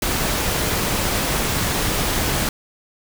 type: noise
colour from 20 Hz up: pink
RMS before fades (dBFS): -21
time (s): 0.02-2.49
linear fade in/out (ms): 2
effects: none